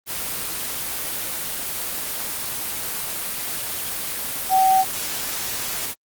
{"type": "tone in noise", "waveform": "sine", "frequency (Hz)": 762, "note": "G5", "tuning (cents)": -49, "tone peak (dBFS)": -13, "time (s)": [4.49, 4.85], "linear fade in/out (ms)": 50, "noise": "white", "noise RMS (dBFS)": -27, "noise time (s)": [0.06, 5.95], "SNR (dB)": 11, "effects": ["Opus 24 kbps"]}